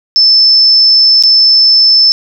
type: tone with dropouts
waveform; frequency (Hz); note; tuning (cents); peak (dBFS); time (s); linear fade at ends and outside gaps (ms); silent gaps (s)
sine; 5274; E8; 0; -3; 0.16-2.12; 0; 1.225-1.236
effects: none